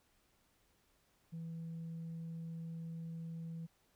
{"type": "tone", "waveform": "sine", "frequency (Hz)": 164.81, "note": "E3", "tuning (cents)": 0, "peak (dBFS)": -40, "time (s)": [1.32, 3.67], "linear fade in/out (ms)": 20, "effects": ["tanh soft clip ceiling -40 dBFS", "pink hiss -74 dBFS RMS until 3.95 s"]}